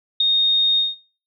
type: tone with ADSR envelope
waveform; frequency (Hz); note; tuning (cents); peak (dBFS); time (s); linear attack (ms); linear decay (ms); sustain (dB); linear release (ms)
sine; 3700; A#7; -14; -12; 0.2-0.95; 6; 10; -3; 170
effects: noise-tail reverb RT60 0.5 s tail -22 dB re dry